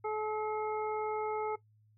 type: harmonic tone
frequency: 429.5 Hz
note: A4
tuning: 42 cents flat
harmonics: 1 / 2 / 3 / 5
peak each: -34 / -37 / -42 / -48 dBFS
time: 0.04-1.56 s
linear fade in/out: 10 ms
effects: noise-tail reverb RT60 0.1 s tail -17 dB re dry + added 107 Hz sine -63 dBFS peak until 1.97 s